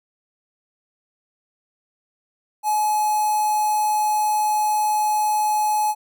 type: tone with notch filter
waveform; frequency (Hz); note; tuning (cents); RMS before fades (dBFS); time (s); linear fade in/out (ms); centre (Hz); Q
square; 849; G#5; +38; -20; 2.63-5.95; 50; 3100; 0.51
effects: none